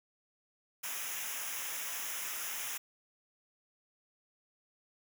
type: noise with comb filter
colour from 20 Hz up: white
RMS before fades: -39 dBFS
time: 0.83-2.78 s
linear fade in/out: 10 ms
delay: 0.23 ms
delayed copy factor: -0.8
effects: none